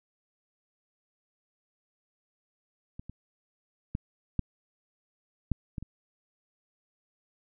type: clicks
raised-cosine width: 5 ms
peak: -28 / -29 / -18 / -14 / -14 / -22 / -27 dBFS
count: 7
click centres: 2.995 / 3.096 / 3.951 / 4.393 / 5.517 / 5.782 / 5.826 s
effects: none